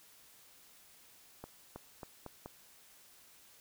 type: accelerating click train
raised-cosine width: 1 ms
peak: -30 dBFS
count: 5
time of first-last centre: 1.44-2.46 s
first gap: 320 ms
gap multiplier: 0.85
effects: white hiss -61 dBFS RMS until 3.6 s